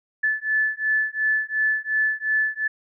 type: beating tone pair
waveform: sine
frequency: 1737 / 1739.8 Hz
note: A6 / A6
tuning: -23 / -20 cents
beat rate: 2.8 Hz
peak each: -23 dBFS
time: 0.23-2.68 s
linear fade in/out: 10 ms
effects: none